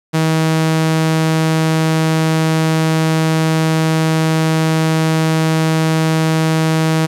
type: tone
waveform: sawtooth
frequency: 159.6 Hz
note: D#3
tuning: 44 cents sharp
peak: -8 dBFS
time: 0.13-7.07 s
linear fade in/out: 20 ms
effects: low-pass 11000 Hz 12 dB/octave + 8-bit